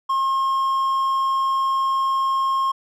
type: tone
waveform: triangle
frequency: 1073 Hz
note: C6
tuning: 43 cents sharp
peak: -16 dBFS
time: 0.09-2.72 s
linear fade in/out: 10 ms
effects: none